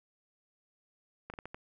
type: slowing click train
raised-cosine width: 0.5 ms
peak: -27 dBFS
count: 5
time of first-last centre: 1.3-1.545 s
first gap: 38 ms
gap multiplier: 1.33
effects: none